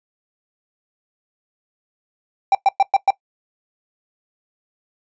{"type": "tone bursts", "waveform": "triangle", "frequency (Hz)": 784, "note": "G5", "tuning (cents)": 0, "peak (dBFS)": -8, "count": 5, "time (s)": [2.52, 3.105], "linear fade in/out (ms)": 2, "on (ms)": 29, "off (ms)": 110, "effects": ["noise-tail reverb RT60 0.1 s tail -19 dB re dry", "resampled to 16000 Hz"]}